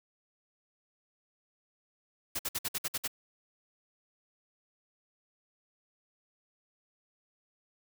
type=noise bursts; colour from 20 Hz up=white; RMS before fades=-33 dBFS; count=8; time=2.35-3.078 s; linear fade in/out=10 ms; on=42 ms; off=56 ms; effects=none